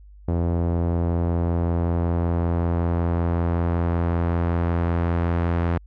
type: tone with low-pass filter sweep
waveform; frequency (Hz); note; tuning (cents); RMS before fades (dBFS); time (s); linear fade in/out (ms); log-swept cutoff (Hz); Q
sawtooth; 85.3; F2; -40; -22; 0.28-5.78; 5; 640 to 1700; 0.88
effects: added 50 Hz sine -43 dBFS peak until 5.86 s